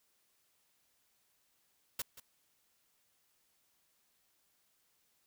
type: noise with echo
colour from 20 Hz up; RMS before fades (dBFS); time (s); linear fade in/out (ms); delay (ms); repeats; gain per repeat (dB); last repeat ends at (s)
white; -37; 1.99-2.02; 5; 180; 1; -15; 2.2
effects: white hiss -75 dBFS RMS until 5.26 s